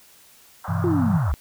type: band-pass noise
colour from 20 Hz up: white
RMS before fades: -34 dBFS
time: 0.64-1.32 s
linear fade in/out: 5 ms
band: 610 to 1400 Hz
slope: 48 dB/octave
type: chord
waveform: sine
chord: E minor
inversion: first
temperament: equal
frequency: 98 / 123.47 / 164.81 Hz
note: G2 / B2 / E3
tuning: 0 / 0 / 0 cents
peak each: -24 / -29 / -25 dBFS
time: 0.68-1.18 s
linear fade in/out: 10 ms
type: linear sweep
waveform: sine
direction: down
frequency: 365.7 to 55 Hz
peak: -19 dBFS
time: 0.84-1.34 s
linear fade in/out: 0 ms
effects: white hiss -52 dBFS RMS until 1.4 s